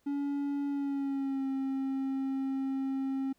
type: tone with pitch glide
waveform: triangle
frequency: 283.3 to 268.5 Hz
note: C#4 to C4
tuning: +38 to +45 cents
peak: -28 dBFS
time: 0.06-3.33 s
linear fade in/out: 10 ms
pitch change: -93 cents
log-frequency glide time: 0.68-1.47 s
effects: pink hiss -73 dBFS RMS until 3.38 s